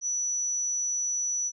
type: tone with amplitude modulation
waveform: sine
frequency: 5920 Hz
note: F#8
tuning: in tune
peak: -25 dBFS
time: 0.01-1.52 s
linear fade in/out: 50 ms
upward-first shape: sine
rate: 232 Hz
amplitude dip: 25%
effects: none